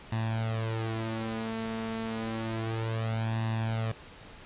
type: tone with flanger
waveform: sawtooth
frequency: 112.2 Hz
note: A2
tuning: 34 cents sharp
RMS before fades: -32 dBFS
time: 0.12-3.92 s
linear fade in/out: 5 ms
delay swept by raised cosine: 1.1 to 4.6 ms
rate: 0.3 Hz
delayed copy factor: +0.75
effects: pink hiss -49 dBFS RMS until 4.45 s + resampled to 8000 Hz